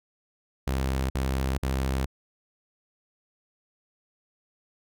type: tone bursts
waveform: sawtooth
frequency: 66.2 Hz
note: C2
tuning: 21 cents sharp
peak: -21 dBFS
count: 3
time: 0.67-2.058 s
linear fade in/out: 5 ms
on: 430 ms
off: 49 ms
effects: none